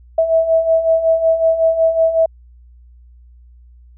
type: beating tone pair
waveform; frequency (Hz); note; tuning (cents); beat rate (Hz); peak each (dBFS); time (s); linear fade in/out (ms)
sine; 648 / 653.4; E5 / E5; -30 / -15; 5.4; -18 / -12; 0.18-2.26; 5
effects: added 60 Hz sine -41 dBFS peak until 3.97 s